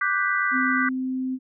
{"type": "chord", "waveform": "sine", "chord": "G major seventh", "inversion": "second", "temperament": "equal", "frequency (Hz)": [1174.7, 1480, 1568, 1975.5], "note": ["D6", "F#6", "G6", "B6"], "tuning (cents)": [0, 0, 0, 0], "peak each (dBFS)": -26, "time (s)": [0.01, 0.89], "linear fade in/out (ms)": 5}
{"type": "tone", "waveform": "sine", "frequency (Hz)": 258.9, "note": "C4", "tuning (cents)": -18, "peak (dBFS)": -24, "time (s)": [0.51, 1.39], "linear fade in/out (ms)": 50}
{"effects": []}